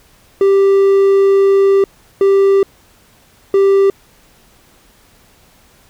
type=tone bursts at uneven times; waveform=triangle; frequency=392.7 Hz; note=G4; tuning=3 cents sharp; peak=-5 dBFS; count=3; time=0.41-1.84 / 2.21-2.63 / 3.54-3.9 s; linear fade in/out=2 ms; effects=pink hiss -49 dBFS RMS until 5.89 s